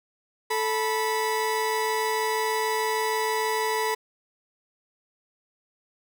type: tone pair together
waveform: 30% pulse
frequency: 437.8 / 982 Hz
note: A4 / B5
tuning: -9 / -10 cents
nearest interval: octave + major second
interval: 1399 cents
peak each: -24 dBFS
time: 0.5-3.95 s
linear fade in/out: 10 ms
effects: none